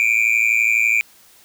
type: tone with amplitude modulation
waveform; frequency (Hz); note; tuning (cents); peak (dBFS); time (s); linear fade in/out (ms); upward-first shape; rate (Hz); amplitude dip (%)
triangle; 2375; D7; +19; -8; 0-1.01; 0; sine; 112; 100
effects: white hiss -50 dBFS RMS until 1.44 s